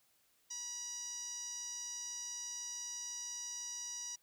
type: tone with band-pass filter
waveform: sawtooth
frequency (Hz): 966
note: B5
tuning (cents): -39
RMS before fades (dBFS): -44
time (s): 0.5-4.16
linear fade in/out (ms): 10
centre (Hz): 5800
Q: 8.6
effects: white hiss -73 dBFS RMS until 4.22 s

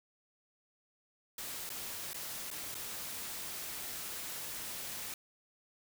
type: noise with dropouts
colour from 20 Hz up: white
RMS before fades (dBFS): -42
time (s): 1.38-5.14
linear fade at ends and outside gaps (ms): 2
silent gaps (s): 1.692-1.701 / 2.133-2.143 / 2.504-2.512 / 2.745-2.751
effects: none

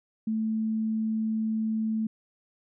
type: tone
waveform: sine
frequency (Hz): 220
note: A3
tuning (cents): 0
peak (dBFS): -25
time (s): 0.27-2.07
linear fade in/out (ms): 5
effects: none

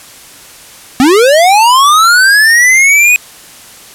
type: linear sweep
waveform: square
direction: up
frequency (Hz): 242.4 to 2511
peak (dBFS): -4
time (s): 1-3.16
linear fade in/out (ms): 0
effects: white hiss -34 dBFS RMS until 3.94 s + low-pass 12000 Hz 12 dB/octave

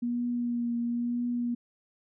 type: tone with vibrato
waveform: sine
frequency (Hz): 239.1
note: A#3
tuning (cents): +44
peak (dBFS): -27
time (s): 0.02-1.55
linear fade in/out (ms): 10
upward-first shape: triangle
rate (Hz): 1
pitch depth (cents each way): 24
effects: none

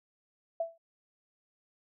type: tone with exponential decay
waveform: sine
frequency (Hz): 664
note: E5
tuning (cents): +12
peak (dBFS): -26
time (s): 0.6-0.78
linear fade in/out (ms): 5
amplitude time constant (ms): 37
effects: none

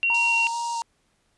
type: tone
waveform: sine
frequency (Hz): 2747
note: F7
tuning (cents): -29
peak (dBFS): -19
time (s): 0.03-0.47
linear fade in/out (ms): 0
type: tone with vibrato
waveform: triangle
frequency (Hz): 932.3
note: A#5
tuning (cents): 0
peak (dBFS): -24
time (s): 0.1-0.82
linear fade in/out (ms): 0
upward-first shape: square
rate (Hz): 2.3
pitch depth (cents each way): 12
type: band-pass noise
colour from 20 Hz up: pink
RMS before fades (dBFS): -39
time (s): 0.14-0.82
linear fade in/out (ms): 5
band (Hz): 4000 to 8600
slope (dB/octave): 48
effects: pink hiss -68 dBFS RMS until 1.37 s + resampled to 24000 Hz

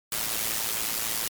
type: noise with amplitude modulation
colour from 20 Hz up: white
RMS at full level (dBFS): -26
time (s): 0.12-1.28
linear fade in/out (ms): 2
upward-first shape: sine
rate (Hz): 111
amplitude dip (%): 65
effects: MP3 96 kbps

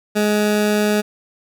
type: tone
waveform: 20% pulse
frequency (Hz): 209.7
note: G#3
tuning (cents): +17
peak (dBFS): -10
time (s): 0.15-1.02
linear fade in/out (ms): 20
effects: none

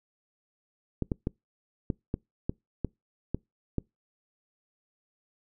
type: clicks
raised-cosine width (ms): 3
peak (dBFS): -15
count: 9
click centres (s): 1.023 / 1.118 / 1.271 / 1.902 / 2.141 / 2.495 / 2.847 / 3.346 / 3.783
effects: noise-tail reverb RT60 0.2 s tail -26 dB re dry

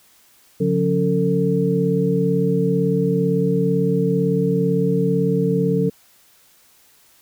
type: tone cluster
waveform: sine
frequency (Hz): 140.9 / 178.8 / 278 / 449.3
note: C#3 / F3 / C#4 / A4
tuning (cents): +29 / +41 / +5 / +36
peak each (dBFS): -23 / -19 / -25 / -20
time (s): 0.6-5.9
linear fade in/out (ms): 10
effects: white hiss -54 dBFS RMS until 7.21 s

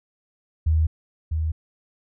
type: tone pair in turn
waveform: sine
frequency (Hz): 79.1 / 79.1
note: D#2 / D#2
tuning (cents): +29 / +29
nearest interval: unison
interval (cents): 0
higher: neither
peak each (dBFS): -16 / -21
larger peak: first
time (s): 0.66-0.87 / 1.31-1.52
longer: neither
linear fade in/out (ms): 10
effects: none

